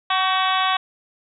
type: harmonic tone with a mistuned harmonic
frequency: 375.6 Hz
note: F#4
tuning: 26 cents sharp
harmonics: 2 / 3 / 4 / 5 / 6 / 7 / 8 / 9 / 10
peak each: -23 / -21 / -28 / -30 / -32 / -30 / -32 / -26 / -31 dBFS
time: 0.1-0.77 s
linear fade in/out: 5 ms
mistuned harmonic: 4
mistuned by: +43 cents
effects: none